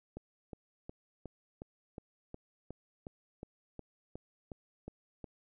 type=click train; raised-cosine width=2 ms; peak=-30 dBFS; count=15; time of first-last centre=0.17-5.242 s; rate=2.76 Hz; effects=none

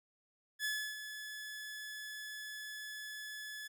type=tone with ADSR envelope; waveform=sawtooth; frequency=1714 Hz; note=A6; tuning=46 cents flat; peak=-30 dBFS; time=0.59-3.68 s; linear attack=56 ms; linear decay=310 ms; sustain=-10 dB; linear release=13 ms; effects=none

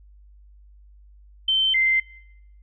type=tone pair in turn; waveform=sine; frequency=3095 / 2080 Hz; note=G7 / C7; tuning=-23 / -11 cents; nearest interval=perfect fifth; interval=688 cents; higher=first; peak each=-17 dBFS; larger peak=neither; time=1.48-1.74 / 1.74-2 s; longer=neither; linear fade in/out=5 ms; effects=noise-tail reverb RT60 0.9 s tail -23 dB re dry + added 50 Hz sine -47 dBFS peak until 2.62 s

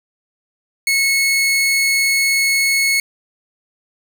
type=tone; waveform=sawtooth; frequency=2191 Hz; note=C#7; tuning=21 cents flat; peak=-10 dBFS; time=0.87-3 s; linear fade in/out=2 ms; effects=none

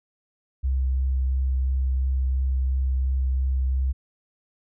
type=tone with vibrato; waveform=sine; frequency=65.41 Hz; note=C2; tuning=in tune; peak=-20 dBFS; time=0.63-3.93 s; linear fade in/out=20 ms; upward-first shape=triangle; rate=2.9 Hz; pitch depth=14 cents each way; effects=none

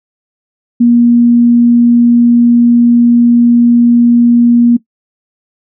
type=tone; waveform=sine; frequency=238 Hz; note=A#3; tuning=36 cents sharp; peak=-3 dBFS; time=0.8-4.77 s; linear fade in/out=10 ms; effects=noise-tail reverb RT60 0.1 s tail -17 dB re dry

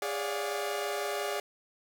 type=tone cluster; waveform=sawtooth; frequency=410 / 557 / 583 / 687 / 717 Hz; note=G#4 / C#5 / D5 / F5 / F5; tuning=-22 / +8 / -13 / -29 / +45 cents; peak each=-31 / -40 / -32 / -40 / -35 dBFS; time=0.02-1.4 s; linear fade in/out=2 ms; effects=none

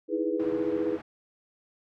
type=chord; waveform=sine; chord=E major seventh; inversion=third; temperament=equal with one note detuned; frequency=314.6 / 329.6 / 415.3 / 493.9 Hz; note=D#4 / E4 / G#4 / B4; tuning=+19 / 0 / 0 / 0 cents; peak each=-31 dBFS; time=0.08-0.99 s; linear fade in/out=50 ms
type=band-pass noise; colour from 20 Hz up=pink; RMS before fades=-44 dBFS; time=0.39-1.02 s; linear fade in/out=10 ms; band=130 to 1600 Hz; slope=12 dB/octave
effects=none

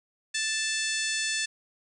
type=harmonic tone; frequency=880 Hz; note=A5; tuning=in tune; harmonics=2 / 3 / 4 / 5 / 6 / 7 / 8 / 9 / 10; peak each=-32 / -34 / -35 / -36 / -37 / -37 / -38 / -39 / -39 dBFS; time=0.34-1.46 s; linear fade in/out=10 ms; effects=10-bit

